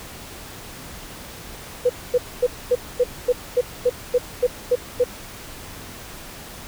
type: tone bursts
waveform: sine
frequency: 493.9 Hz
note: B4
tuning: in tune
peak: -13 dBFS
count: 12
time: 1.85-5.042 s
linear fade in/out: 10 ms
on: 46 ms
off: 240 ms
effects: pink hiss -38 dBFS RMS until 6.67 s